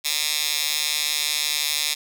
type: tone with high-pass filter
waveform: 10% pulse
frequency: 149.9 Hz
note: D3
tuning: 36 cents sharp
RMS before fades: -24 dBFS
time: 0.04-1.95 s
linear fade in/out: 20 ms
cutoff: 3700 Hz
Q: 1.3
effects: none

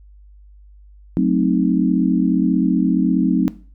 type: chord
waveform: sine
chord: F# diminished seventh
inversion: none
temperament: equal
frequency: 185 / 220 / 261.6 / 311.1 Hz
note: F#3 / A3 / C4 / Eb4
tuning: 0 / 0 / 0 / 0 cents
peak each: -17 / -22 / -18 / -21 dBFS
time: 1.17-3.48 s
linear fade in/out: 0 ms
effects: noise-tail reverb RT60 0.4 s tail -18 dB re dry + added 50 Hz sine -42 dBFS peak until 3.74 s

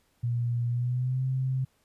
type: tone with pitch glide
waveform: sine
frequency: 119.4 to 130.96 Hz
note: A#2 to C3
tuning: +42 to +2 cents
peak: -25 dBFS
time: 0.23-1.65 s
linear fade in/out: 10 ms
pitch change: +160 cents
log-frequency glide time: 0.68-1.24 s
effects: pink hiss -69 dBFS RMS until 1.84 s + resampled to 32000 Hz

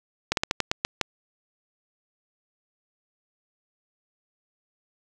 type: slowing click train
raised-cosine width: 0.2 ms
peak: -5 dBFS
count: 8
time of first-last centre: 0.32-1.013 s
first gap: 52 ms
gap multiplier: 1.21
effects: 7-bit

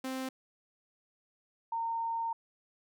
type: tone pair in turn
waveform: sawtooth / sine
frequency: 261.6 / 916.5 Hz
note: C4 / A#5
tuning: 0 / -30 cents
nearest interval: octave + minor seventh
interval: 2170 cents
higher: second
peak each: -31 / -31 dBFS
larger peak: neither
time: 0.04-0.29 / 1.72-2.33 s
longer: second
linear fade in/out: 5 ms
effects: none

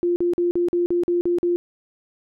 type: tone bursts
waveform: sine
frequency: 349.2 Hz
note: F4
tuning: in tune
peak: -17 dBFS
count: 9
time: 0.03-1.56 s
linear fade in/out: 0 ms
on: 130 ms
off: 45 ms
effects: none

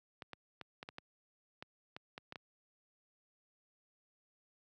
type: clicks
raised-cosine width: 0.3 ms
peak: -29 dBFS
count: 11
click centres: 0.222 / 0.333 / 0.613 / 0.829 / 0.889 / 0.984 / 1.625 / 1.965 / 2.179 / 2.324 / 2.358 s
effects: high-pass 100 Hz 12 dB/octave

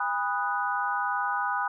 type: chord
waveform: sine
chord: G# minor seventh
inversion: none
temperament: equal with one note detuned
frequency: 809.8 / 987.8 / 1244.5 / 1480 Hz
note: G#5 / B5 / D#6 / F#6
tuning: -44 / 0 / 0 / 0 cents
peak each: -31 dBFS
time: 0-1.68 s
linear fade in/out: 5 ms
effects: none

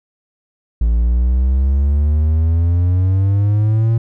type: exponential sweep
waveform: triangle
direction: up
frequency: 55.3 to 115.5 Hz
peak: -9 dBFS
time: 0.81-3.98 s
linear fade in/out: 5 ms
effects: none

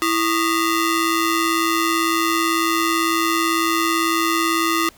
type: ring-modulated tone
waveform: sawtooth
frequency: 780 Hz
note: G5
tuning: 9 cents flat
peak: -10 dBFS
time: 0.02-4.89 s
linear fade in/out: 0 ms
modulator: 449 Hz
effects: pink hiss -49 dBFS RMS until 4.97 s

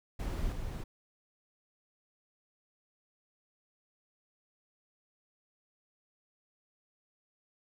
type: noise with level steps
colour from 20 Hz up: brown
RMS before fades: -34 / -38 dBFS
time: 0.19-0.84 s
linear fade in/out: 10 ms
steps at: 0.52 s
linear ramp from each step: 5 ms
effects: none

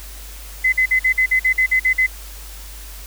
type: tone bursts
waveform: sine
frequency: 2034 Hz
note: C7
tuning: 50 cents flat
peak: -12 dBFS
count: 11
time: 0.64-2.066 s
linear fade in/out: 10 ms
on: 86 ms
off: 48 ms
effects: added 50 Hz sine -34 dBFS peak until 3.06 s + white hiss -39 dBFS RMS until 3.06 s

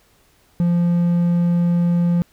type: tone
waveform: triangle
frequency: 173.1 Hz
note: F3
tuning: 15 cents flat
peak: -12 dBFS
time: 0.6-2.22 s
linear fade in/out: 0 ms
effects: pink hiss -57 dBFS RMS until 2.32 s

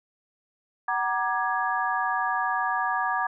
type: tone cluster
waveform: sine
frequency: 752 / 947 / 1185 / 1666 Hz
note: F#5 / A#5 / D6 / G#6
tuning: +28 / +27 / +15 / +5 cents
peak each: -29 dBFS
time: 0.88-3.27 s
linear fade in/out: 5 ms
effects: none

